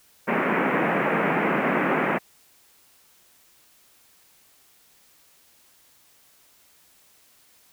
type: band-pass noise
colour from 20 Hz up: pink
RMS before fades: -23 dBFS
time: 0.27-2.19 s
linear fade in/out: 20 ms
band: 160 to 2400 Hz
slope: 48 dB/octave
effects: white hiss -58 dBFS RMS until 7.72 s